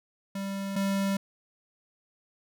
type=tone pair in turn; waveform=square; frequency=196.3 / 196.3 Hz; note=G3 / G3; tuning=+3 / +3 cents; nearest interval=unison; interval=0 cents; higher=neither; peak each=-32 / -26 dBFS; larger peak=second; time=0.35-0.76 / 0.76-1.17 s; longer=neither; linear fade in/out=5 ms; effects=none